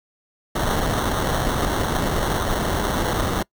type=noise with sample-and-hold; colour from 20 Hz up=pink; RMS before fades=-22 dBFS; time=0.55-3.43 s; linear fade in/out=10 ms; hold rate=2450 Hz; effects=noise-tail reverb RT60 0.1 s tail -24 dB re dry